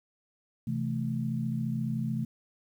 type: chord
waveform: sine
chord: A minor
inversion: first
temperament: equal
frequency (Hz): 130.81 / 164.81 / 220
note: C3 / E3 / A3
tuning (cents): 0 / 0 / 0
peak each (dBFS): -32 / -35 / -32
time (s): 0.67-2.25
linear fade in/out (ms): 5
effects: 10-bit